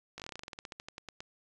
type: slowing click train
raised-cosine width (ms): 0.2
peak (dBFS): -25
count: 20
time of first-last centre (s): 0.18-1.205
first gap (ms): 18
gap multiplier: 1.11
effects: resampled to 24000 Hz